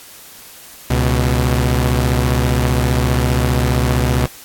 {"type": "tone pair together", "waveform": "sawtooth", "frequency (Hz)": [69.3, 123.48], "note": ["C#2", "B2"], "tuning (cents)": [0, 0], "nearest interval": "minor seventh", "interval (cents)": 1000, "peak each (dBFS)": -12, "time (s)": [0.9, 4.26], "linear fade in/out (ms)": 5, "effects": ["white hiss -39 dBFS RMS until 4.44 s", "AAC 64 kbps"]}